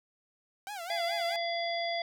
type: tone with vibrato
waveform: sawtooth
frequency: 750 Hz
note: F#5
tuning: 23 cents sharp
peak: -34 dBFS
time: 0.67-1.36 s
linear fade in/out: 0 ms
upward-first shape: sine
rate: 4.7 Hz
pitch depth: 200 cents each way
type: harmonic tone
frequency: 682 Hz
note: F5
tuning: 41 cents flat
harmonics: 1 / 3 / 5 / 7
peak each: -32 / -37 / -39 / -40 dBFS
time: 0.9-2.02 s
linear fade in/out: 2 ms
effects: none